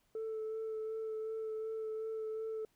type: tone with vibrato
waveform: sine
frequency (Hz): 440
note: A4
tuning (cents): 0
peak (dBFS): -35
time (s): 0.15-2.65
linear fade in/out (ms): 2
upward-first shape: sine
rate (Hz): 2.7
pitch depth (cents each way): 15
effects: tanh soft clip ceiling -35 dBFS + pink hiss -75 dBFS RMS until 2.75 s